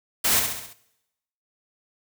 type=noise with echo; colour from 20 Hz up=white; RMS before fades=-21 dBFS; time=0.24-0.4 s; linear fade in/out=10 ms; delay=67 ms; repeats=5; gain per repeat=-5 dB; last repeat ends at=0.735 s; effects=noise-tail reverb RT60 0.9 s tail -20 dB re dry